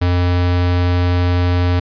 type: tone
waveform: square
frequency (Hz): 88.8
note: F2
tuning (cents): +29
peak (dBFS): -13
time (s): 0.01-1.8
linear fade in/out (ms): 10
effects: resampled to 11025 Hz